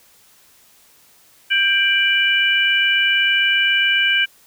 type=tone cluster; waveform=sine; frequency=1582 / 2353 / 2960 Hz; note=G6 / D7 / F#7; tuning=+15 / +3 / 0 cents; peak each=-18 dBFS; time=1.5-4.26 s; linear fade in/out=20 ms; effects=white hiss -52 dBFS RMS until 4.46 s